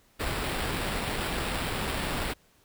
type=noise with sample-and-hold; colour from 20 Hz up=pink; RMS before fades=-31 dBFS; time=0.19-2.34 s; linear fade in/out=20 ms; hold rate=6300 Hz; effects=pink hiss -63 dBFS RMS until 2.64 s